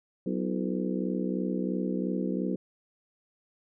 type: harmonic tone with a mistuned harmonic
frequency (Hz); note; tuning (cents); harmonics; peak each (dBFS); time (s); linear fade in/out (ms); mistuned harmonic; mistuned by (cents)
63; B1; +35; 3 / 4 / 5 / 6 / 7 / 8; -31 / -33 / -35 / -37 / -38 / -39; 0.26-2.56; 5; 6; -96
effects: none